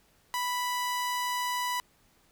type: tone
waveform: sawtooth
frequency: 987.8 Hz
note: B5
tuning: in tune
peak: -25 dBFS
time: 0.34-1.8 s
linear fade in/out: 0 ms
effects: pink hiss -65 dBFS RMS until 2.31 s